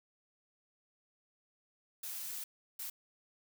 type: noise bursts at uneven times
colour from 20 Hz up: blue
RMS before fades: -42 dBFS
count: 2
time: 2.03-2.44 / 2.79-2.9 s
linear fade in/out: 5 ms
effects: none